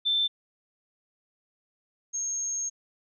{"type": "tone pair in turn", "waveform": "sine", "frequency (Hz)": [3548, 6492], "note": ["A7", "G#8"], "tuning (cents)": [14, -40], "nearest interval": "minor seventh", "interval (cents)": 1046, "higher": "second", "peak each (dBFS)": [-22, -28], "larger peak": "first", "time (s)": [[0.05, 0.28], [2.13, 2.7]], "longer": "second", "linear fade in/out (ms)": 20, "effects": []}